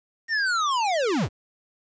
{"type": "linear sweep", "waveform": "square", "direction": "down", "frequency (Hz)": [1864.7, 56.1], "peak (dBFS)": -22, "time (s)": [0.28, 1.29], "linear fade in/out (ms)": 50, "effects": ["resampled to 16000 Hz", "9-bit"]}